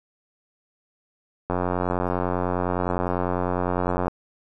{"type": "click train", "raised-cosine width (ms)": 1, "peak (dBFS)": -10, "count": 233, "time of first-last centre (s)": [1.5, 4.081], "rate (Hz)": 89.9, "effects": []}